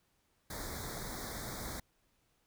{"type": "band-stop noise", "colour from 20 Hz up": "pink", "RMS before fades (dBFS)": -42, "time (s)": [0.5, 1.8], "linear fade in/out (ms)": 5, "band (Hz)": [2200, 3500], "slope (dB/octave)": 96, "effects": ["pink hiss -75 dBFS RMS until 2.46 s"]}